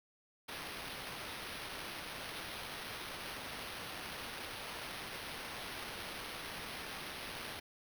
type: noise with sample-and-hold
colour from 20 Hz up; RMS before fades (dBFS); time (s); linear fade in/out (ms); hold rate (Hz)
white; -45; 0.48-7.6; 10; 7350
effects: none